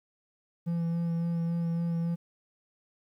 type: tone with vibrato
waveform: triangle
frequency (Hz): 168.5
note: E3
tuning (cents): +38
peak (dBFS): -25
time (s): 0.66-2.16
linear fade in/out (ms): 20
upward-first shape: sine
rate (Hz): 3.6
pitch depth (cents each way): 16
effects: 11-bit